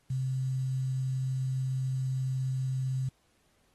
sine tone with quantisation, 130.81 Hz, C3, in tune, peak -28 dBFS, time 0.1-3.09 s, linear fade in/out 5 ms, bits 9, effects pink hiss -70 dBFS RMS until 3.74 s + AAC 32 kbps

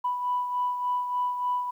sine beating tone pair, 987.8 / 991.2 Hz, B5 / B5, 0 / +6 cents, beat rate 3.4 Hz, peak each -25 / -34 dBFS, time 0.04-1.71 s, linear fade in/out 10 ms, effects tanh soft clip ceiling -18 dBFS + 10-bit

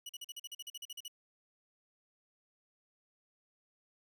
sawtooth tone bursts, 2931 Hz, F#7, 17 cents flat, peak -39 dBFS, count 14, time 0.06-1.081 s, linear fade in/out 5 ms, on 33 ms, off 43 ms, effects none

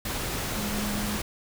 sine tone in noise, 207.7 Hz, G#3, in tune, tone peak -31 dBFS, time 0.56-1.19 s, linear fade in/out 5 ms, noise pink, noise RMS -31 dBFS, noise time 0.05-1.22 s, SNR -3 dB, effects none

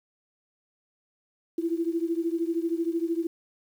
sine beating tone pair, 329.6 / 342.6 Hz, E4 / F4, 0 / -33 cents, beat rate 13 Hz, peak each -27 / -29 dBFS, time 1.58-3.27 s, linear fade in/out 5 ms, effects 9-bit

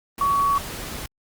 sine tone in noise, 1125 Hz, C#6, 25 cents sharp, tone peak -17 dBFS, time 0.21-0.58 s, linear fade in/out 2 ms, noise pink, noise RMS -33 dBFS, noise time 0.18-1.06 s, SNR +13 dB, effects Opus 32 kbps

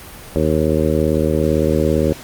harmonic tone, 77.78 Hz, D#2, in tune, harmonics 1 / 2 / 3 / 4 / 5 / 6 / 7, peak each -21 / -21 / -21 / -21 / -21 / -21 / -21 dBFS, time 0.36-2.13 s, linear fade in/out 0 ms, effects pink hiss -36 dBFS RMS until 2.23 s + Opus 32 kbps

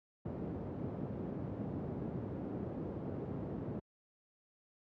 pink band-pass noise, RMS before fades -41 dBFS, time 0.25-3.8 s, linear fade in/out 10 ms, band 110 to 410 Hz, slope 12 dB/octave, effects high-pass 60 Hz 12 dB/octave

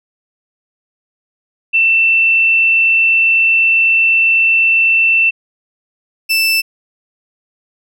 sine / 30% pulse tone pair in turn, 2678 / 2655 Hz, E7 / E7, +27 / +12 cents, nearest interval unison, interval 15 cents, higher first, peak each -8 / -8 dBFS, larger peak neither, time 1.73-5.31 / 6.29-6.62 s, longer first, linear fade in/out 20 ms, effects none

